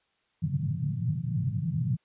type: band-pass noise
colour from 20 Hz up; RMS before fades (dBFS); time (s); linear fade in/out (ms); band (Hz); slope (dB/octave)
white; -29; 0.42-1.97; 20; 110 to 160; 48
effects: white hiss -72 dBFS RMS until 2.04 s + resampled to 8000 Hz